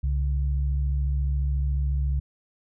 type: tone pair together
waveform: sine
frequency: 67 / 141.15 Hz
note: C2 / C#3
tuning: +42 / +32 cents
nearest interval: octave + minor second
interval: 1290 cents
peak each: -22 / -31 dBFS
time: 0.03-2.2 s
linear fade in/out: 10 ms
effects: none